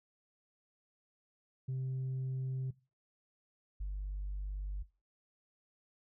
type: tone pair in turn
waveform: sine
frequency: 130.81 / 49 Hz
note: C3 / G1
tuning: 0 / 0 cents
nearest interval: octave + perfect fourth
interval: 1700 cents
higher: first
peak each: -32 / -34 dBFS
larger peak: first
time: 1.68-2.71 / 3.8-4.83 s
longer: neither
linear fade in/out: 10 ms
effects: noise-tail reverb RT60 0.3 s tail -20 dB re dry + tanh soft clip ceiling -33 dBFS